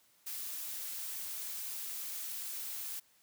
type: noise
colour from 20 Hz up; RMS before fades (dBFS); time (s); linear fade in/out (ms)
blue; -41; 0.26-3; 10
effects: white hiss -68 dBFS RMS until 3.22 s + high-pass 60 Hz 12 dB/octave